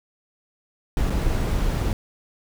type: noise with dropouts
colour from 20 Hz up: brown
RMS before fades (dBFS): -22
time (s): 0.97-1.93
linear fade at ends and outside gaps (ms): 1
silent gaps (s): 1.099-1.103
effects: none